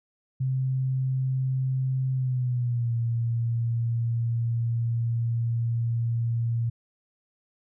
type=tone with pitch glide; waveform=sine; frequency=130.81 to 116.54 Hz; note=C3 to A#2; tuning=0 to 0 cents; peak=-23 dBFS; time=0.4-6.7 s; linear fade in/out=10 ms; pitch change=-200 cents; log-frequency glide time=2.13-2.94 s; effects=none